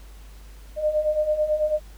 sine beating tone pair, 603 / 612.1 Hz, D5 / D#5, +46 / -28 cents, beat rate 9.1 Hz, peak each -26 / -21 dBFS, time 0.76-1.8 s, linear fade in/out 50 ms, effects added 50 Hz sine -41 dBFS peak until 1.97 s + pink hiss -53 dBFS RMS until 1.97 s

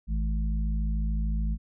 harmonic tone, 53.5 Hz, A1, 48 cents flat, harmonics 1 / 3 / 4, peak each -25 / -35 / -37 dBFS, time 0.07-1.58 s, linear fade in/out 50 ms, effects none

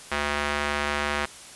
square tone with band-pass filter, 73 Hz, D2, 10 cents flat, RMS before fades -27 dBFS, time 0.11-1.26 s, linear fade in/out 10 ms, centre 1800 Hz, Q 1, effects white hiss -44 dBFS RMS until 1.55 s + resampled to 24000 Hz

